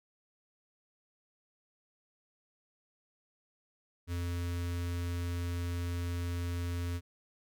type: tone with notch filter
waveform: square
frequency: 87 Hz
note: F2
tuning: 6 cents flat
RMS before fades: -35 dBFS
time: 4.07-7.01 s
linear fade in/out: 50 ms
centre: 730 Hz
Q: 1.2
effects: none